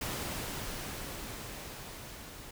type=noise with level ramp; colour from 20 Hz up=pink; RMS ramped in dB=-36 to -48 dBFS; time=0.01-2.51 s; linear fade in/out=5 ms; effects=none